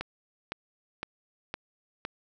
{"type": "click train", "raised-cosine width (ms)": 0.3, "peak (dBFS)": -17, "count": 5, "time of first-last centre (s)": [0.01, 2.051], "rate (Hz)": 1.96, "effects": []}